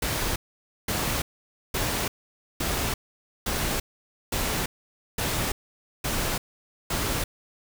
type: noise bursts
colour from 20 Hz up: pink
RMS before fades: -27 dBFS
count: 9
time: 0.02-7.24 s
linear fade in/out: 5 ms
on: 340 ms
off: 520 ms
effects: none